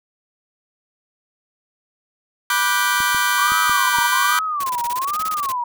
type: chord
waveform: sawtooth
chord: G major seventh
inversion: first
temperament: just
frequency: 980 / 1176 / 1470 / 1568 Hz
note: B5 / D6 / F#6 / G6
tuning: -14 / +2 / -12 / 0 cents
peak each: -18 dBFS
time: 2.5-4.39 s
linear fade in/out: 2 ms
type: clicks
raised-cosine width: 3 ms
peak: -22 dBFS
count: 5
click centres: 3.004 / 3.147 / 3.52 / 3.696 / 3.986 s
type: tone with vibrato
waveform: sine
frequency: 1100 Hz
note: C#6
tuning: 14 cents flat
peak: -20 dBFS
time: 3.38-5.64 s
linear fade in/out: 5 ms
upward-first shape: sine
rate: 1.2 Hz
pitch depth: 260 cents each way
type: noise bursts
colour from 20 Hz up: white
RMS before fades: -30 dBFS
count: 16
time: 4.6-5.523 s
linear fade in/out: 5 ms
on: 38 ms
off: 21 ms
effects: none